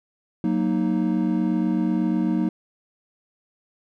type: chord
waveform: triangle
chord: D# minor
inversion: first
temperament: equal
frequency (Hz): 185 / 233.1 / 311.1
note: F#3 / A#3 / D#4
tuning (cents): 0 / 0 / 0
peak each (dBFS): -22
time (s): 0.44-2.49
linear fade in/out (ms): 2
effects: none